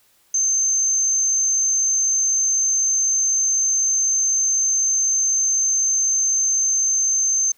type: tone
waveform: sine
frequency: 6272 Hz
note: G8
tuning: in tune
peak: -16 dBFS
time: 0.34-7.52 s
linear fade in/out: 5 ms
effects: white hiss -59 dBFS RMS until 7.57 s